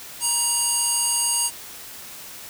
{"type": "tone with band-pass filter", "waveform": "square", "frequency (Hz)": 947, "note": "A#5", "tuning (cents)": 27, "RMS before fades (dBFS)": -22, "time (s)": [0.2, 1.51], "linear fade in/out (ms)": 50, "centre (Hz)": 8900, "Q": 2.8, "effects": ["white hiss -39 dBFS RMS until 2.49 s"]}